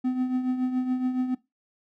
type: tone with tremolo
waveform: triangle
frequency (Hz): 254.4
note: C4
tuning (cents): -48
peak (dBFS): -19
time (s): 0.04-1.35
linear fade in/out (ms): 10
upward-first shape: triangle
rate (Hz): 7.1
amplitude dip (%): 65
effects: noise-tail reverb RT60 0.2 s tail -19 dB re dry